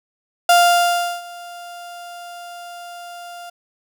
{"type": "tone with ADSR envelope", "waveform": "35% pulse", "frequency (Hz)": 698.5, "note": "F5", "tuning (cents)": 0, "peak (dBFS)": -7, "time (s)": [0.49, 3.5], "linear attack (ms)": 4, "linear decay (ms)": 720, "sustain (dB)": -24, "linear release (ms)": 7, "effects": []}